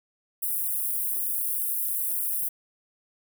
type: high-pass noise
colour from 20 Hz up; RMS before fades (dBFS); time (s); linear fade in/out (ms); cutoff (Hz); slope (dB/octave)
white; -28; 0.42-2.49; 10; 9600; 48
effects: none